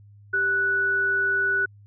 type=tone pair together; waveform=sine; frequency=391.5 / 1478 Hz; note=G4 / F#6; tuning=-2 / -2 cents; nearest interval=octave + major seventh; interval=2300 cents; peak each=-32 / -20 dBFS; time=0.33-1.66 s; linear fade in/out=10 ms; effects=added 102 Hz sine -47 dBFS peak until 1.86 s